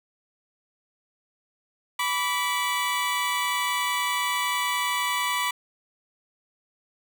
20% pulse tone pair together, 983.9 / 1153 Hz, B5 / D6, -7 / -32 cents, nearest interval minor third, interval 275 cents, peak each -21 / -23 dBFS, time 1.99-5.51 s, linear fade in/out 5 ms, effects none

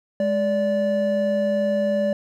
triangle tone pair together, 207.7 / 580.4 Hz, G#3 / D5, 0 / -21 cents, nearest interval octave + tritone, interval 1779 cents, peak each -22 / -18 dBFS, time 0.2-2.13 s, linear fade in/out 2 ms, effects none

